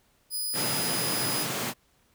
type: tone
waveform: 10% pulse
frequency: 4978 Hz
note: D#8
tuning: in tune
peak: -22 dBFS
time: 0.3-1.47 s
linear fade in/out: 50 ms
type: high-pass noise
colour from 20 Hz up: pink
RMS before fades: -31 dBFS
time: 0.53-1.74 s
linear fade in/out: 50 ms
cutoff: 110 Hz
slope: 48 dB/octave
effects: pink hiss -66 dBFS RMS until 2.14 s